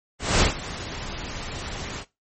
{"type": "noise with ADSR envelope", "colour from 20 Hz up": "pink", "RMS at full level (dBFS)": -17, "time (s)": [0.19, 2.05], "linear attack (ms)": 220, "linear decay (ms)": 120, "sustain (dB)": -16, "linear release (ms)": 50, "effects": ["noise-tail reverb RT60 0.2 s tail -17 dB re dry", "MP3 32 kbps"]}